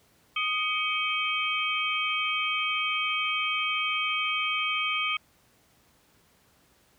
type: tone cluster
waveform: sine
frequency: 1241 / 2253 / 2542 / 3153 Hz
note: D#6 / C#7 / D#7 / G7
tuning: -5 / +28 / +36 / +9 cents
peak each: -31 dBFS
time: 0.36-5.17 s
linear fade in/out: 5 ms
effects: pink hiss -63 dBFS RMS until 6.98 s + high-pass 60 Hz 12 dB/octave